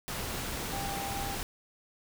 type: tone in noise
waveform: sine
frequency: 793 Hz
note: G5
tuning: 20 cents sharp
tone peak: -37 dBFS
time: 0.73-1.35 s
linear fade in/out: 0 ms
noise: pink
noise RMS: -36 dBFS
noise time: 0.08-1.43 s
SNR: -4 dB
effects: none